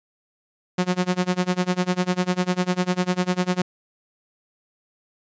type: tone with tremolo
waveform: sawtooth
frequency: 181.1 Hz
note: F#3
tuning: 37 cents flat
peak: -13 dBFS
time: 0.78-3.62 s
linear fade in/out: 5 ms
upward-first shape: sine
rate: 10 Hz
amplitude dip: 95%
effects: resampled to 16000 Hz